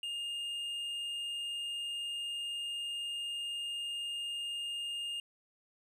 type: tone with tanh clipping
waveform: sine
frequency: 2826 Hz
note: F7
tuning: 20 cents sharp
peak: -37 dBFS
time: 0.03-5.2 s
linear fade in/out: 2 ms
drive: 6 dB
effects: none